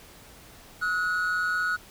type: tone pair together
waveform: triangle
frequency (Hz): 1283.4 / 1459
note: E6 / F#6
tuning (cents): -47 / -25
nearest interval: major second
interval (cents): 222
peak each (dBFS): -30 / -23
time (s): 0.81-1.77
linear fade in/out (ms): 20
effects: pink hiss -50 dBFS RMS until 1.9 s